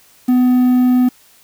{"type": "tone with quantisation", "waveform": "triangle", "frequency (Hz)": 250.4, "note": "B3", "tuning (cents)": 24, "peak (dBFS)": -7, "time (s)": [0.28, 1.09], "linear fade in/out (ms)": 10, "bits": 6, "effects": ["white hiss -49 dBFS RMS until 1.43 s"]}